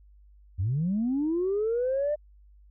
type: linear sweep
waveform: sine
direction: up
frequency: 82.41 to 607 Hz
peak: -23 dBFS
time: 0.58-2.16 s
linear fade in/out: 20 ms
effects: tanh soft clip ceiling -20 dBFS + added 50 Hz sine -52 dBFS peak until 2.7 s